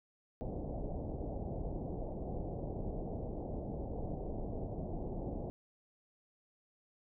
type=low-pass noise; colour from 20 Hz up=pink; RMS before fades=-40 dBFS; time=0.41-5.5 s; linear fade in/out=0 ms; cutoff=750 Hz; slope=48 dB/octave; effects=none